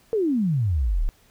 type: exponential sweep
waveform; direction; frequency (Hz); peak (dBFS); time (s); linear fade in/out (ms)
sine; down; 468.1 to 30.9; -19; 0.13-1.09; 0
effects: pink hiss -58 dBFS RMS until 1.3 s